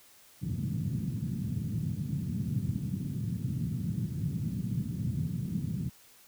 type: band-pass noise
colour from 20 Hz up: pink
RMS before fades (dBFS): -33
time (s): 0.41-5.9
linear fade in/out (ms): 20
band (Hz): 110 to 190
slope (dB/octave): 24
effects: white hiss -58 dBFS RMS until 6.27 s